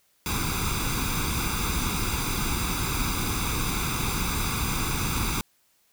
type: noise with comb filter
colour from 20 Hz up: pink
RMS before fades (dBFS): -27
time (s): 0.26-5.41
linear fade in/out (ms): 0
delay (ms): 0.82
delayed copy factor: +0.8
effects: white hiss -66 dBFS RMS until 5.92 s